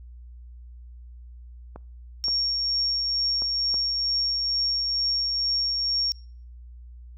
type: clicks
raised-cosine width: 1 ms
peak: -25 dBFS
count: 4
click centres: 1.76 / 2.283 / 3.421 / 3.743 s
type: tone with tremolo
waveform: sine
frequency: 5530 Hz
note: F8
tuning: 18 cents flat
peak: -21 dBFS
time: 2.24-6.12 s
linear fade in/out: 0 ms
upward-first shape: triangle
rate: 2.2 Hz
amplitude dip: 30%
effects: noise-tail reverb RT60 0.5 s tail -26 dB re dry + added 60 Hz sine -41 dBFS peak until 7.17 s